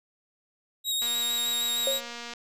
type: tone with vibrato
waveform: sawtooth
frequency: 3782 Hz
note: A#7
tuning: 24 cents sharp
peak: -23 dBFS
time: 0.84-2.01 s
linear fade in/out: 50 ms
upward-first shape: square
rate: 6.5 Hz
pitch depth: 16 cents each way
type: click train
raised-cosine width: 0.2 ms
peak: -22 dBFS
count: 313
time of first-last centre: 1.02-2.336 s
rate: 237 Hz
type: tone with exponential decay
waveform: sine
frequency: 541 Hz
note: C#5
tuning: 42 cents flat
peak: -23 dBFS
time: 1.87-2.16 s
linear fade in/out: 2 ms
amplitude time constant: 63 ms
effects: none